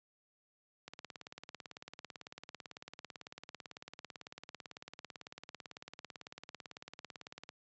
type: click train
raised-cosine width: 0.2 ms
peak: -29 dBFS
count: 120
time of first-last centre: 0.88-7.491 s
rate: 18 Hz
effects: high-pass 100 Hz 12 dB/octave + resampled to 16000 Hz